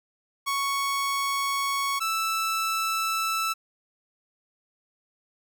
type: tone pair in turn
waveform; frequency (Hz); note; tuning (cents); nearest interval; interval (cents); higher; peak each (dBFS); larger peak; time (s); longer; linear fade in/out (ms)
sawtooth; 1110 / 1320; C#6 / E6; +2 / +2; minor third; 300; second; -21; neither; 0.46-2 / 2-3.54; neither; 20
effects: none